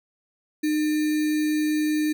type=tone with sample-and-hold; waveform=sine; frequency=305.3 Hz; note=D#4; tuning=33 cents flat; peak=-20 dBFS; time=0.63-2.13 s; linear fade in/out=10 ms; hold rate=2100 Hz; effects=none